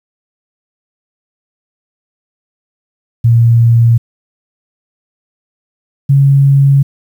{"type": "tone pair in turn", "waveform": "sine", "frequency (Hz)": [116.54, 138.59], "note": ["A#2", "C#3"], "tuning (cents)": [0, 0], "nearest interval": "minor third", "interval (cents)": 300, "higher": "second", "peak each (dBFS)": -4, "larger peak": "neither", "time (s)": [[3.24, 3.98], [6.09, 6.83]], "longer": "neither", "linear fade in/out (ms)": 10, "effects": ["7-bit"]}